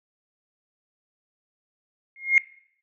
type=tone with exponential growth; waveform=sine; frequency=2139 Hz; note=C7; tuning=38 cents sharp; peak=-9 dBFS; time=2.16-2.38 s; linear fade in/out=1 ms; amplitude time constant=47 ms; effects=noise-tail reverb RT60 0.7 s tail -21 dB re dry + tanh soft clip ceiling -5 dBFS